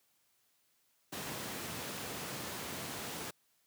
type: high-pass noise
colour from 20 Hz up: pink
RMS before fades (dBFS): -42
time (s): 1.12-3.31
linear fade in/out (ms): 10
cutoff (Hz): 130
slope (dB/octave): 12
effects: white hiss -74 dBFS RMS until 3.66 s + high-pass 60 Hz 12 dB/octave

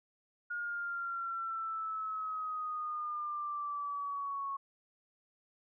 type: exponential sweep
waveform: sine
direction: down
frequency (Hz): 1432 to 1100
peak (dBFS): -35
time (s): 0.5-4.57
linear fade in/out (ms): 10
effects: none

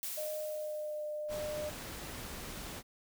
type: noise with exponential decay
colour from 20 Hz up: blue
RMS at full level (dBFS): -38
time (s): 0.03-1.64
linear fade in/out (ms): 0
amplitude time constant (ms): 350
type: tone with pitch glide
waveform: sine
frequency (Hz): 614 to 602.4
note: D#5 to D5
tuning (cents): -23 to +44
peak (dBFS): -36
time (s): 0.17-1.7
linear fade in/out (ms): 10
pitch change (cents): -33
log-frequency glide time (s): 0.3-1.06
type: noise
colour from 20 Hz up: pink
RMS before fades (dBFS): -44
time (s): 1.28-2.83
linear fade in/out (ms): 50
effects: none

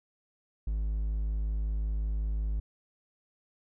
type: tone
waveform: triangle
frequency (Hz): 52.7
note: G#1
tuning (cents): +26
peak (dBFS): -26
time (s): 0.67-2.6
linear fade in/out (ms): 5
effects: none

